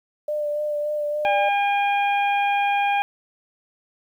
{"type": "tone with vibrato", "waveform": "sine", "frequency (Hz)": 595, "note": "D5", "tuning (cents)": 22, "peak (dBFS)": -22, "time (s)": [0.28, 1.49], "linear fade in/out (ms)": 5, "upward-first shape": "sine", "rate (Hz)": 3.5, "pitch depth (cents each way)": 18}
{"type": "harmonic tone", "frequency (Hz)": 808, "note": "G#5", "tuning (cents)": -48, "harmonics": [1, 2, 3, 4], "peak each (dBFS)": [-19, -30, -26, -36], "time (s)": [1.25, 3.02], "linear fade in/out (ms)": 0}
{"effects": ["9-bit"]}